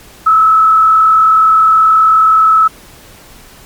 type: tone with frequency modulation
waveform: sine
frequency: 1300 Hz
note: E6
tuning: 24 cents flat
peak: -4 dBFS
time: 0.26-2.68 s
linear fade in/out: 10 ms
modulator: 38.9 Hz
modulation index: 0.59
effects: pink hiss -38 dBFS RMS until 3.65 s + MP3 96 kbps